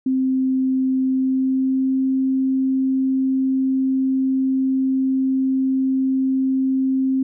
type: tone with pitch glide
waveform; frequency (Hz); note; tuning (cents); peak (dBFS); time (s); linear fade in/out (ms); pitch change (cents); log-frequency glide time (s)
sine; 261.6 to 264.3; C4 to C4; 0 to +18; -16; 0.06-7.23; 5; +18; 1.05-2.01
effects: none